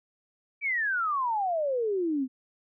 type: exponential sweep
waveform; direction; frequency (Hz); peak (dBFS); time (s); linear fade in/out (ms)
sine; down; 2349 to 250.1; -25; 0.61-2.28; 50
effects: none